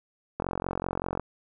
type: click train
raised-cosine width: 1 ms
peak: -15 dBFS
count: 37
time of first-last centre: 0.4-1.196 s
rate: 45.2 Hz
effects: none